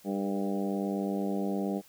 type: harmonic tone with a mistuned harmonic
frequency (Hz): 98.9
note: G2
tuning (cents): +16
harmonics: 2 / 3 / 4 / 5 / 6 / 7 / 8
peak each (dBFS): -31 / -35 / -37 / -39 / -41 / -42 / -43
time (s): 0.04-1.82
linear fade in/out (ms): 50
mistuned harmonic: 5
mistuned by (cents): -37
effects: white hiss -58 dBFS RMS until 1.88 s